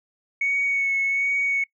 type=tone with vibrato; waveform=sine; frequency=2219 Hz; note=C#7; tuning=1 cent sharp; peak=-19 dBFS; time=0.41-1.64 s; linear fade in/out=5 ms; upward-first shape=sine; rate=1.3 Hz; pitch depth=19 cents each way; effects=noise-tail reverb RT60 0.1 s tail -24 dB re dry + tanh soft clip ceiling -15 dBFS